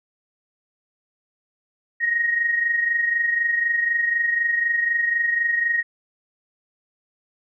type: tone pair together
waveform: sine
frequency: 1873 / 1897 Hz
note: A#6 / A#6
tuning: +8 / +30 cents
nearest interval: unison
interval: 22 cents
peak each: -19 / -27 dBFS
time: 2-5.83 s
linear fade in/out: 20 ms
effects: none

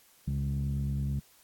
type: tone with low-pass filter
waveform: sawtooth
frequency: 69.4 Hz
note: C#2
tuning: 3 cents sharp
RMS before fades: -31 dBFS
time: 0.27-1.2 s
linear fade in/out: 10 ms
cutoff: 170 Hz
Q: 9.4
effects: white hiss -61 dBFS RMS until 1.43 s + AAC 64 kbps

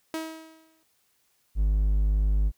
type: tone with exponential decay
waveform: sawtooth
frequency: 320.3 Hz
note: E4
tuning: 50 cents flat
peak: -24 dBFS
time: 0.14-0.83 s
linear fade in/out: 1 ms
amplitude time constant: 150 ms
type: tone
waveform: triangle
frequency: 51.2 Hz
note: G#1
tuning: 24 cents flat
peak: -18 dBFS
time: 1.55-2.52 s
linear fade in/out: 50 ms
effects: white hiss -69 dBFS RMS until 2.57 s

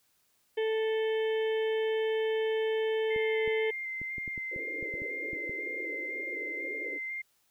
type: harmonic tone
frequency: 440.5 Hz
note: A4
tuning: 2 cents sharp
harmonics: 1 / 2 / 4 / 5 / 6 / 7 / 8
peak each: -27 / -43 / -41 / -44 / -52 / -44 / -55 dBFS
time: 0.57-3.71 s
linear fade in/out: 10 ms
type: tone with vibrato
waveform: sine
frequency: 2093 Hz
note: C7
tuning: in tune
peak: -34 dBFS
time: 3.1-7.22 s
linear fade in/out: 10 ms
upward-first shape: square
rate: 2 Hz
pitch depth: 13 cents each way
type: clicks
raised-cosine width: 3 ms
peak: -31 dBFS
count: 12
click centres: 3.162 / 3.477 / 4.016 / 4.182 / 4.278 / 4.378 / 4.562 / 4.827 / 4.94 / 5.019 / 5.332 / 5.495 s
type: band-pass noise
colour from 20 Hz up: white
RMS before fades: -43 dBFS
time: 4.51-6.99 s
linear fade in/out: 20 ms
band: 290 to 550 Hz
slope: 96 dB/octave
effects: white hiss -71 dBFS RMS until 7.5 s

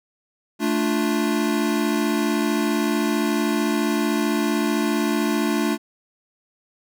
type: chord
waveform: square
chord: D minor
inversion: second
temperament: equal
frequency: 220 / 293.7 / 349.2 Hz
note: A3 / D4 / F4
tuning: 0 / 0 / 0 cents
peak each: -24 / -24 / -26 dBFS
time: 0.59-5.78 s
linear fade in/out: 50 ms
effects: none

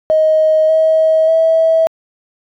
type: tone with pitch steps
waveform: triangle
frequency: 627 / 637 / 649 Hz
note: D#5 / D#5 / E5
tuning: +13 / +41 / -27 cents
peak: -4 dBFS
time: 0.1-1.87 s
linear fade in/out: 0 ms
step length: 590 ms
effects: tanh soft clip ceiling -6 dBFS

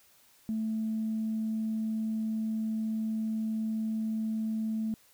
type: tone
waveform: sine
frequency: 220 Hz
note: A3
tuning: in tune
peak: -28 dBFS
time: 0.49-4.94 s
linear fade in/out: 0 ms
effects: tanh soft clip ceiling -24 dBFS + white hiss -62 dBFS RMS until 5.13 s

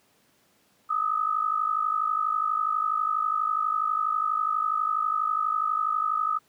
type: tone pair together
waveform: sine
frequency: 1228.8 / 1281 Hz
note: D#6 / E6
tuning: -22 / -50 cents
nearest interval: minor second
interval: 72 cents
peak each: -26 dBFS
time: 0.89-6.39 s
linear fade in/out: 20 ms
effects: pink hiss -64 dBFS RMS until 6.48 s + high-pass 150 Hz 12 dB/octave

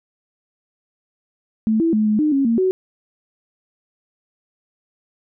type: tone with pitch steps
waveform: sine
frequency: 219.3 / 330 / 214.9 / 212.7 / 303.7 / 274.5 / 230 / 374 Hz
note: A3 / E4 / A3 / G#3 / D#4 / C#4 / A#3 / F#4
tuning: -6 / +2 / -41 / +42 / -42 / -17 / -23 / +19 cents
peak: -14 dBFS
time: 1.67-2.71 s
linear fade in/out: 0 ms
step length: 130 ms
effects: none

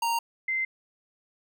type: tone pair in turn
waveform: square / sine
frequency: 928 / 2076 Hz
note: A#5 / C7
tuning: -8 / -14 cents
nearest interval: octave + major second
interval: 1394 cents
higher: second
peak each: -25 dBFS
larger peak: neither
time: 0.02-0.19 / 0.48-0.65 s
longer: neither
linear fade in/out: 5 ms
effects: none

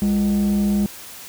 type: tone with frequency modulation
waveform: sine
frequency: 203.5 Hz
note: G#3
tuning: 35 cents flat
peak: -13 dBFS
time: 0.02-0.86 s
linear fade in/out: 0 ms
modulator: 143 Hz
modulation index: 0.36
effects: tanh soft clip ceiling -15 dBFS + white hiss -38 dBFS RMS until 1.28 s

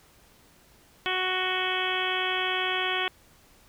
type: harmonic tone with a mistuned harmonic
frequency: 370.2 Hz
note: F#4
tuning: 1 cent sharp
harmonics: 1 / 2 / 3 / 4 / 5 / 6 / 7 / 8 / 9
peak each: -34 / -34 / -34 / -34 / -34 / -34 / -34 / -34 / -34 dBFS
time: 1.06-3.08 s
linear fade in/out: 0 ms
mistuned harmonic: 8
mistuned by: +44 cents
effects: pink hiss -58 dBFS RMS until 3.68 s

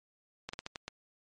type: slowing click train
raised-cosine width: 0.2 ms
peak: -21 dBFS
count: 6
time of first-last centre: 0.49-0.88 s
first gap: 44 ms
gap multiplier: 1.29
effects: MP3 48 kbps

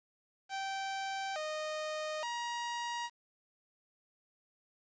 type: tone with pitch steps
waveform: sawtooth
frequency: 778 / 617 / 950 Hz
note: G5 / D#5 / A#5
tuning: -13 / -15 / +33 cents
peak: -32 dBFS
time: 0.49-3.1 s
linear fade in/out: 50 ms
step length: 870 ms
effects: resampled to 16000 Hz + 10-bit

